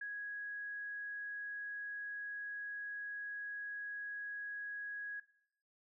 sine tone, 1661.2 Hz, G#6, in tune, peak -40 dBFS, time 0.01-5.2 s, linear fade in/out 5 ms, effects noise-tail reverb RT60 0.7 s tail -18 dB re dry

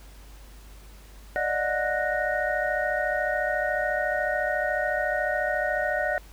sine tone cluster, 585 / 619 / 727 / 1476 / 1858 Hz, D5 / D#5 / F#5 / F#6 / A#6, -7 / -9 / -31 / -5 / -6 cents, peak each -30 dBFS, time 1.36-6.18 s, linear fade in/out 0 ms, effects added 50 Hz sine -45 dBFS peak until 6.32 s + pink hiss -53 dBFS RMS until 6.32 s

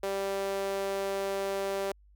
sawtooth tone with high-pass filter, 196 Hz, G3, in tune, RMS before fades -32 dBFS, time 0.03-1.92 s, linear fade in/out 5 ms, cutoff 480 Hz, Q 5, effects added 50 Hz sine -56 dBFS peak until 2.15 s

